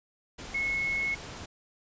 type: tone in noise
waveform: sine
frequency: 2183 Hz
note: C#7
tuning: 27 cents flat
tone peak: -27 dBFS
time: 0.54-1.15 s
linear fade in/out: 10 ms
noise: pink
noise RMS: -42 dBFS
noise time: 0.38-1.46 s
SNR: +12 dB
effects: resampled to 16000 Hz